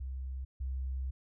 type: tone pair in turn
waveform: sine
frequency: 65.41 / 65.41 Hz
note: C2 / C2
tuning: 0 / 0 cents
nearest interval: unison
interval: 0 cents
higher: neither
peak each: -36 / -33 dBFS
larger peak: second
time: 0-0.45 / 0.6-1.11 s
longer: second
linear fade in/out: 10 ms
effects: none